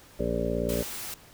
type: harmonic tone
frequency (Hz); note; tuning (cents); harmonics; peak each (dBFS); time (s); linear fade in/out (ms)
58.27; A#1; 0; 1 / 2 / 3 / 4 / 5 / 7 / 8 / 9 / 10; -34 / -38 / -34 / -34 / -37 / -33 / -35 / -35 / -33; 0.19-0.83; 10
type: noise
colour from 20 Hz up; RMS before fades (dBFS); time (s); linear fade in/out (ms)
white; -37; 0.69-1.14; 0
effects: pink hiss -53 dBFS RMS until 1.33 s